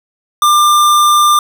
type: tone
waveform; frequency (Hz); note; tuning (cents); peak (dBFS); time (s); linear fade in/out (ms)
square; 1194; D6; +28; -7; 0.42-1.39; 2
effects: none